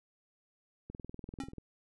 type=click train; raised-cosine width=3 ms; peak=-31 dBFS; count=15; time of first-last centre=0.9-1.583 s; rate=20.5 Hz
type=tone with exponential decay; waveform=square; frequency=270.5 Hz; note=C#4; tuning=42 cents flat; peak=-34 dBFS; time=1.4-1.52 s; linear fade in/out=1 ms; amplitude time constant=26 ms
effects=resampled to 24000 Hz